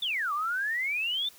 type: exponential two-way sweep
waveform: sine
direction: down then up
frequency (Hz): 3625 to 1140 to 3625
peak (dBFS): -27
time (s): 0.02-1.29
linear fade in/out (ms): 5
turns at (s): 0.33
effects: white hiss -54 dBFS RMS until 1.38 s